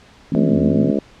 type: chord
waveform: sine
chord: A minor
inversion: second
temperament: equal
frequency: 164.81 / 220 / 261.6 Hz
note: E3 / A3 / C4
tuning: 0 / 0 / 0 cents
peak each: -20 dBFS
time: 0.32-0.91 s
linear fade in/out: 2 ms
type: harmonic tone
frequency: 70.8 Hz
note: C#2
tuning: 37 cents sharp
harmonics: 3 / 4 / 5 / 6 / 7 / 8 / 9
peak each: -20 / -22 / -24 / -26 / -27 / -28 / -29 dBFS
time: 0.35-0.99 s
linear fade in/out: 0 ms
type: exponential two-way sweep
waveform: sine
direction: down then up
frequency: 207.7 to 77.78 to 131.1 Hz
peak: -26 dBFS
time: 0.41-0.9 s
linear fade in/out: 20 ms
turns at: 0.6 s
effects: pink hiss -47 dBFS RMS until 1.2 s + low-pass 5000 Hz 12 dB/octave